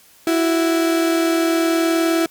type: tone pair together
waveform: 35% pulse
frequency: 330.4 / 370 Hz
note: E4 / F#4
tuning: +4 / 0 cents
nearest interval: major second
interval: 196 cents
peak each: -14 / -23 dBFS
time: 0.27-2.26 s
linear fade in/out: 2 ms
effects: white hiss -50 dBFS RMS until 2.3 s + Opus 48 kbps